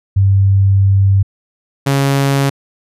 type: tone pair in turn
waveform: sine / sawtooth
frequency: 97.8 / 138.31 Hz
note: G2 / C#3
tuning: -4 / -4 cents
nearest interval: tritone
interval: 600 cents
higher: second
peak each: -7 dBFS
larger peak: neither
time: 0.16-1.23 / 1.86-2.5 s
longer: first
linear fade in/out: 10 ms
effects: resampled to 32000 Hz